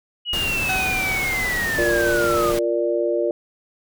sine linear sweep, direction down, 2931 to 1179 Hz, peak -21 dBFS, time 0.25-2.54 s, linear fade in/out 50 ms
pink noise, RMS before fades -28 dBFS, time 0.33-2.59 s, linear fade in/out 2 ms
30% pulse tone with exponential decay, 754 Hz, F#5, 32 cents sharp, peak -20 dBFS, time 0.69-2.53 s, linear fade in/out 2 ms, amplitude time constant 400 ms
sine chord, Bb major, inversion second, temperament equal, 349.2 / 466.2 / 587.3 Hz, F4 / Bb4 / D5, 0 / 0 / 0 cents, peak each -22 / -24 / -22 dBFS, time 1.78-3.31 s, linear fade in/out 2 ms
effects none

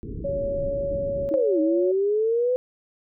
pink low-pass noise, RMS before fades -33 dBFS, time 0.03-1.29 s, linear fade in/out 0 ms, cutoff 440 Hz, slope 96 dB/octave
sine tone, 560 Hz, C#5, 18 cents sharp, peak -24 dBFS, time 0.24-1.92 s, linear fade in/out 10 ms
sine tone with exponential decay, 318.5 Hz, D#4, 41 cents sharp, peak -21 dBFS, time 1.31-1.5 s, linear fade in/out 5 ms, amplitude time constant 41 ms
sine linear two-way sweep, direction down then up, 554 to 309.2 to 509 Hz, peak -19 dBFS, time 1.34-2.56 s, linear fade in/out 0 ms, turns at 1.6 s
effects none

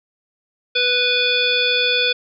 harmonic tone with a mistuned harmonic, 493.9 Hz, B4, in tune, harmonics 1 / 3 / 5 / 7 / 9 / 10, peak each -23 / -24 / -20 / -19 / -25 / -31 dBFS, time 0.75-2.13 s, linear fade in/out 10 ms, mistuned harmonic 10, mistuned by +18 cents, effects none

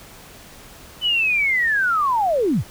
sine linear sweep, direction down, 3025 to 58.27 Hz, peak -16 dBFS, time 1.01-2.64 s, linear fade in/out 50 ms, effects pink hiss -43 dBFS RMS until 2.7 s

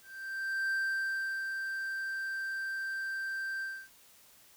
triangle tone with ADSR envelope, 1568 Hz, G6, in tune, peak -27 dBFS, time 0.02-3.89 s, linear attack 690 ms, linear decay 720 ms, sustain -5 dB, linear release 270 ms, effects white hiss -60 dBFS RMS until 4.56 s

